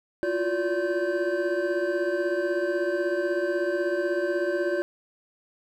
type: tone cluster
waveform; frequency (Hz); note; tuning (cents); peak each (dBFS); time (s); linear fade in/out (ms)
triangle; 342.6 / 358.8 / 576 / 1550; F4 / F4 / D5 / G6; -33 / +47 / -34 / -20; -28 / -26 / -26 / -32; 0.23-4.82; 0
effects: none